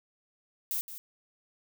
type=noise with echo; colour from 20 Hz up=violet; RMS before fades=-32 dBFS; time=0.71-0.81 s; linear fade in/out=0 ms; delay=170 ms; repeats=1; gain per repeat=-11 dB; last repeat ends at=0.98 s; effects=none